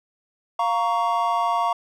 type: chord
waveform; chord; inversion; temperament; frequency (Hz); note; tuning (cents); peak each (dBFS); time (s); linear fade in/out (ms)
triangle; Bb minor; second; just; 699.2 / 932.3 / 1118.8; F5 / Bb5 / Db6; +2 / 0 / +16; -22; 0.59-1.73; 5
effects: none